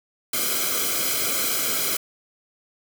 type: noise with comb filter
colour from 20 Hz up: white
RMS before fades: -24 dBFS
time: 0.33-1.97 s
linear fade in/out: 5 ms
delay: 1.1 ms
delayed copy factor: -0.95
effects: none